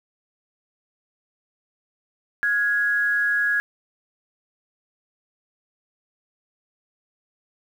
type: tone pair together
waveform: sine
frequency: 1434 / 1665.5 Hz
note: F6 / G#6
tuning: +45 / +4 cents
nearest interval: minor third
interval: 259 cents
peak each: -27 / -19 dBFS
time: 2.43-3.6 s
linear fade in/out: 0 ms
effects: 8-bit

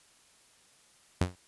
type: tone with exponential decay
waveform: sawtooth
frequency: 90.4 Hz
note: F#2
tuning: 40 cents flat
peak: -17 dBFS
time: 1.21-1.36 s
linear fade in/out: 5 ms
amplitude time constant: 32 ms
effects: white hiss -62 dBFS RMS until 1.47 s + resampled to 24000 Hz

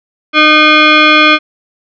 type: tone with frequency modulation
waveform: sine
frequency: 612 Hz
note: D#5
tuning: 29 cents flat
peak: -3 dBFS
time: 0.33-1.39 s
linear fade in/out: 50 ms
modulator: 917 Hz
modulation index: 3
effects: none

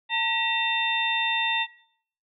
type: harmonic tone with a mistuned harmonic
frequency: 900 Hz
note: A5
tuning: 39 cents sharp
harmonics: 1 / 2 / 3 / 4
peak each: -28 / -28 / -28 / -28 dBFS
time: 0.09-1.67 s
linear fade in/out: 50 ms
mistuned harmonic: 2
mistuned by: +110 cents
effects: noise-tail reverb RT60 0.6 s tail -19 dB re dry

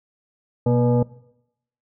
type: tone with frequency modulation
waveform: sine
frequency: 123.47 Hz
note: B2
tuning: in tune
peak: -15 dBFS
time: 0.66-1.03 s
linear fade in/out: 5 ms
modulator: 363 Hz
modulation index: 1.2
effects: noise-tail reverb RT60 0.8 s tail -20 dB re dry

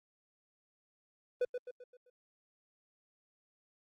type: tone with echo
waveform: triangle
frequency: 496.1 Hz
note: B4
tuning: 8 cents sharp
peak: -26 dBFS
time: 1.41-1.45 s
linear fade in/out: 5 ms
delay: 130 ms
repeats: 5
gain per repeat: -7 dB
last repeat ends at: 2.1 s
effects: Opus 32 kbps

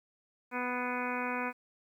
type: harmonic tone with a mistuned harmonic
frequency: 247.7 Hz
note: B3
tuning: 5 cents sharp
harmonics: 1 / 2 / 3 / 4 / 5 / 6 / 7 / 8 / 9 / 10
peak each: -38 / -40 / -42 / -38 / -43 / -40 / -45 / -47 / -43 / -42 dBFS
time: 0.51-1.53 s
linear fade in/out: 50 ms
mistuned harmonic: 8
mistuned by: +52 cents
effects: 11-bit

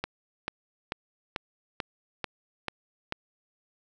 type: click train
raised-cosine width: 0.3 ms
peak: -14 dBFS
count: 8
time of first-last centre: 0.04-3.124 s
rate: 2.27 Hz
effects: none

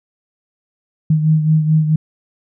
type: beating tone pair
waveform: sine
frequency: 155.56 / 160.16 Hz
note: D#3 / E3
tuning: 0 / -50 cents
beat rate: 4.6 Hz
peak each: -11 / -19 dBFS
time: 1.1-1.96 s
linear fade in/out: 5 ms
effects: none

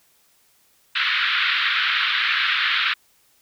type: band-pass noise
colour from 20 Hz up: pink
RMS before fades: -21 dBFS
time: 0.95-2.94 s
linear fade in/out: 10 ms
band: 1300 to 3900 Hz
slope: 48 dB/octave
effects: white hiss -60 dBFS RMS until 3.41 s

